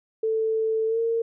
sine tone with pitch glide, 442.6 to 458.2 Hz, A4 to A#4, +10 to -30 cents, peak -21 dBFS, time 0.23-1.22 s, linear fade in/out 5 ms, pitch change +60 cents, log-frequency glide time 0.87-0.99 s, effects none

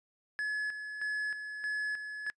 triangle tone with tremolo, 1704 Hz, G#6, 44 cents sharp, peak -29 dBFS, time 0.39-2.3 s, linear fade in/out 0 ms, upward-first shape square, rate 1.6 Hz, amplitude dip 55%, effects noise-tail reverb RT60 0.1 s tail -25 dB re dry + resampled to 24000 Hz

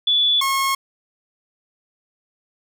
sine / sawtooth tone pair in turn, 3447 / 1085.7 Hz, A7 / C#6, -36 / -36 cents, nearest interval octave + minor sixth, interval 2000 cents, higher first, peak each -14 dBFS, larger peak neither, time 0.07-0.41 / 0.41-0.75 s, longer neither, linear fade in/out 5 ms, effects none

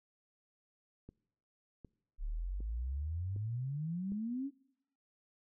click train, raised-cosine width 3 ms, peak -37 dBFS, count 5, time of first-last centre 1.09-4.12 s, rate 1.32 Hz
sine exponential sweep, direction up, 34.26 to 287.6 Hz, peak -35 dBFS, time 2.18-4.51 s, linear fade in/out 50 ms
effects noise-tail reverb RT60 0.8 s tail -24 dB re dry

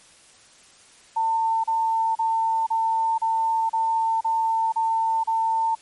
sine tone bursts, 899 Hz, A5, 37 cents sharp, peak -19 dBFS, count 9, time 1.16-5.752 s, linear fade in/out 10 ms, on 480 ms, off 34 ms, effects white hiss -52 dBFS RMS until 5.81 s + MP3 48 kbps

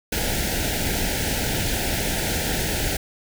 pink band-stop noise, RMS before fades -24 dBFS, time 0.12-2.97 s, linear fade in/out 5 ms, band 900 to 1400 Hz, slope 96 dB/octave, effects none

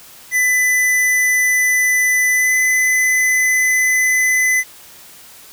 square tone with pitch glide, 2001 to 2016 Hz, B6 to B6, +22 to +35 cents, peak -13 dBFS, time 0.31-4.64 s, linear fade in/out 50 ms, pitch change +13 cents, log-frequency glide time 2.34-2.54 s, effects white hiss -41 dBFS RMS until 5.52 s

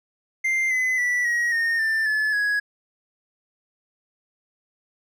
triangle tone with pitch steps, 2093 / 2026 / 1961.9 / 1899.4 / 1839 / 1780.4 / 1723.8 / 1668.9 Hz, C7 / B6 / B6 / A#6 / A#6 / A6 / A6 / G#6, 0 / +44 / -12 / +32 / -24 / +20 / -36 / +8 cents, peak -18 dBFS, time 0.44-2.6 s, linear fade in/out 10 ms, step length 270 ms, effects none

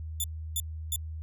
5% pulse tone bursts, 3520 Hz, A7, in tune, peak -20 dBFS, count 3, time 0.2-0.96 s, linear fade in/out 2 ms, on 40 ms, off 320 ms, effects added 79 Hz sine -35 dBFS peak until 1.22 s

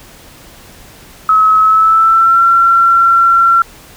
sine tone with pitch glide, 1285 to 1361.4 Hz, E6 to F6, -45 to -45 cents, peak -5 dBFS, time 1.29-3.62 s, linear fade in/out 2 ms, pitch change +100 cents, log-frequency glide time 1.6-2.43 s, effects pink hiss -38 dBFS RMS until 3.96 s

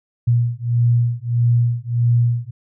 sine beating tone pair, 118.4 / 120 Hz, A#2 / B2, +27 / -49 cents, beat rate 1.6 Hz, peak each -17 dBFS, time 0.27-2.51 s, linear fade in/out 10 ms, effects none

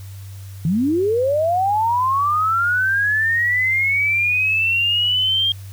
sine linear sweep, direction up, 147.3 to 3220 Hz, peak -15 dBFS, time 0.65-5.52 s, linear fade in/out 2 ms, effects added 97 Hz sine -32 dBFS peak until 5.72 s + white hiss -47 dBFS RMS until 5.72 s

